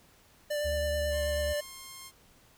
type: tone with vibrato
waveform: square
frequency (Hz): 591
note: D5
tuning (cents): +11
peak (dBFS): -30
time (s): 0.5-1.61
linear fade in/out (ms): 10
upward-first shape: triangle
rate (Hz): 9.2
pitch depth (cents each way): 17
type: tone with pitch glide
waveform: triangle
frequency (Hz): 73.42 to 71.87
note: D2 to D2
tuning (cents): 0 to -37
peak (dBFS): -31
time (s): 0.64-1.54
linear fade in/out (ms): 20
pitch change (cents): -37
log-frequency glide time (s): 1.03-1.1
type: tone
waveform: 5% pulse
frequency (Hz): 1064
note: C6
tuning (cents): +29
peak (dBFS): -32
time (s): 1.1-2.12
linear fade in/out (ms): 50
effects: pink hiss -61 dBFS RMS until 2.57 s